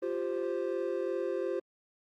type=chord; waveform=triangle; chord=F suspended second; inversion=none; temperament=equal; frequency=349.2 / 392 / 523.3 Hz; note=F4 / G4 / C5; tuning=0 / 0 / 0 cents; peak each=-33 dBFS; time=0.02-1.6 s; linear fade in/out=10 ms; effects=Opus 24 kbps